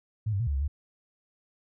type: tone with pitch steps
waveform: sine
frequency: 108.5 / 98 / 118.1 / 71.9 / 67.6 / 73.2 Hz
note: A2 / G2 / A#2 / D2 / C#2 / D2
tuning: -24 / 0 / +23 / -36 / -43 / -5 cents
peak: -25 dBFS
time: 0.26-0.68 s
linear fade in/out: 10 ms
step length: 70 ms
effects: none